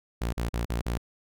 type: tone bursts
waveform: sawtooth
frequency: 58.27 Hz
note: A#1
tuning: in tune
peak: -23 dBFS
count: 5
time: 0.21-0.978 s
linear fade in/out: 10 ms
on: 120 ms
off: 42 ms
effects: none